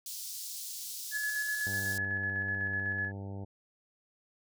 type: high-pass noise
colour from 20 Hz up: pink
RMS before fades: -41 dBFS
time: 0.06-1.98 s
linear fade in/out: 2 ms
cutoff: 4500 Hz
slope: 24 dB/octave
type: tone with tremolo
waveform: sine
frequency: 1704 Hz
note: G#6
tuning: 44 cents sharp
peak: -30 dBFS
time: 1.11-3.12 s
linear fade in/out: 50 ms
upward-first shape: square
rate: 8 Hz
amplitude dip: 30%
type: harmonic tone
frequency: 98.6 Hz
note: G2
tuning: 11 cents sharp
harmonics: 1 / 2 / 3 / 4 / 5 / 6 / 7 / 8 / 9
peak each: -39 / -45 / -49 / -51 / -53 / -55 / -56 / -57 / -58 dBFS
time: 1.66-3.45 s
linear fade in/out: 10 ms
effects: none